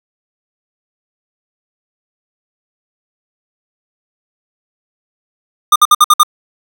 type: tone bursts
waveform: square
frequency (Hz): 1213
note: D#6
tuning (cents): -44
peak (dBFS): -4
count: 6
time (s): 5.72-6.233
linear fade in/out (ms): 5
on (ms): 38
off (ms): 57
effects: none